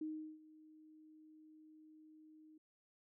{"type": "tone with ADSR envelope", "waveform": "sine", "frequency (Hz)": 311.1, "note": "D#4", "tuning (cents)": 0, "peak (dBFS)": -39, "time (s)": [0.01, 2.58], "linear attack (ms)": 5, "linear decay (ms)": 370, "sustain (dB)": -20, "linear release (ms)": 6, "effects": []}